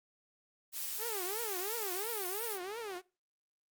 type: noise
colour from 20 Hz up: blue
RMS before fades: -39 dBFS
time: 0.72-2.59 s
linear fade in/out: 50 ms
type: tone with vibrato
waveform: sawtooth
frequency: 409.7 Hz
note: G#4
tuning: 24 cents flat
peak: -35 dBFS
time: 0.98-3.02 s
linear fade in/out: 50 ms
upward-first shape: triangle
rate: 2.9 Hz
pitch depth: 280 cents each way
effects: noise-tail reverb RT60 0.3 s tail -21 dB re dry + Opus 48 kbps